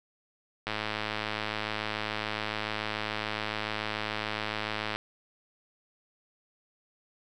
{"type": "click train", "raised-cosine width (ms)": 0.3, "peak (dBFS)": -15, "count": 460, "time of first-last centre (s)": [0.67, 4.96], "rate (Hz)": 107, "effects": []}